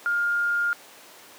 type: tone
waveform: sine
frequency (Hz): 1411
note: F6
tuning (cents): +17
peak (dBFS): -21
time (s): 0.06-0.73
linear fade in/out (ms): 0
effects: pink hiss -47 dBFS RMS until 1.38 s + high-pass 400 Hz 12 dB/octave